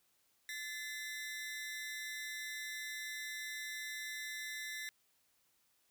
sawtooth ring-modulated tone, 1897 Hz, A#6, 30 cents sharp, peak -35 dBFS, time 0.49-4.89 s, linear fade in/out 0 ms, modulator 153 Hz, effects white hiss -75 dBFS RMS until 5.9 s

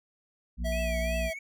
harmonic tone, 59.1 Hz, A#1, 24 cents sharp, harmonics 1 / 3 / 4, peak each -29 / -39 / -41 dBFS, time 0.57-1.31 s, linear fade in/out 50 ms
square tone, 652 Hz, E5, 19 cents flat, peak -32 dBFS, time 0.64-1.34 s, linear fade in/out 20 ms
triangle tone with vibrato, 2402 Hz, D7, 38 cents sharp, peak -36 dBFS, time 0.72-1.39 s, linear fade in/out 5 ms, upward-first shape triangle, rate 2.8 Hz, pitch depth 180 cents each way
effects none

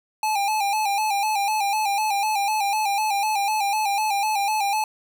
square tone with vibrato, 830.6 Hz, G#5, in tune, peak -21 dBFS, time 0.23-4.84 s, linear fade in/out 2 ms, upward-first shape square, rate 4 Hz, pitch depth 66 cents each way, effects none

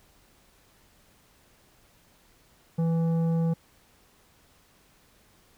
triangle tone with tanh clipping, 165.2 Hz, E3, 4 cents sharp, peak -24 dBFS, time 2.78-3.54 s, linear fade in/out 10 ms, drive 14 dB, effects pink hiss -61 dBFS RMS until 5.57 s

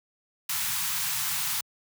white band-stop noise, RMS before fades -29 dBFS, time 0.49-1.61 s, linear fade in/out 5 ms, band 180 to 830 Hz, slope 48 dB/octave, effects high-pass 100 Hz 12 dB/octave

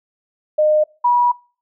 sine tone pair in turn, 611 / 969.9 Hz, D#5 / B5, -32 / -32 cents, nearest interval minor sixth, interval 800 cents, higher second, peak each -11 dBFS, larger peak neither, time 0.58-0.84 / 1.04-1.32 s, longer second, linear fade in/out 10 ms, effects noise-tail reverb RT60 0.4 s tail -25 dB re dry

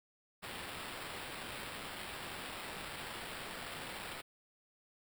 white noise with sample-and-hold, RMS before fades -45 dBFS, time 0.42-4.22 s, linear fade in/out 20 ms, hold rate 6300 Hz, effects none

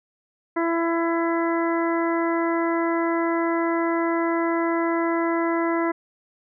harmonic tone, 334.4 Hz, E4, 25 cents sharp, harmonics 1 / 2 / 3 / 4 / 5 / 6, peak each -22 / -28 / -28 / -32 / -35 / -33 dBFS, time 0.56-5.92 s, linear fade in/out 10 ms, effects none

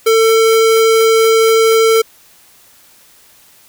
square tone, 447.9 Hz, A4, 31 cents sharp, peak -8 dBFS, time 0.06-2.02 s, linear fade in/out 10 ms, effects white hiss -46 dBFS RMS until 3.68 s

